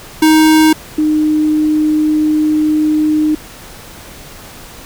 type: tone pair in turn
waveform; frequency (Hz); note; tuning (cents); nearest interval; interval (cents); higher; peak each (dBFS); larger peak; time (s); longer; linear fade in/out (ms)
square / sine; 313.3 / 306.5; D#4 / D#4; +12 / -26; unison; 38; first; -6 / -9; first; 0.22-0.73 / 0.98-3.35; second; 5
effects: pink hiss -34 dBFS RMS until 4.85 s